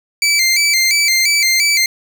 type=tone with vibrato; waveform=20% pulse; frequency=2200 Hz; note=C#7; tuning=14 cents flat; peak=-6 dBFS; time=0.22-1.86 s; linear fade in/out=2 ms; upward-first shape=square; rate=2.9 Hz; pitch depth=83 cents each way; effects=none